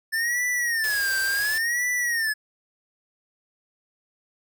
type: tone with vibrato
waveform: square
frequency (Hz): 1760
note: A6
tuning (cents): 0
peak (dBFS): -23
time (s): 0.12-2.34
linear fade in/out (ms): 20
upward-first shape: sine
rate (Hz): 0.7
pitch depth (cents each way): 200
type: band-stop noise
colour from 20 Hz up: white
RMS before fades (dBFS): -34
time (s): 0.84-1.58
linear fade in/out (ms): 0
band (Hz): 140 to 320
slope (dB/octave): 96
effects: none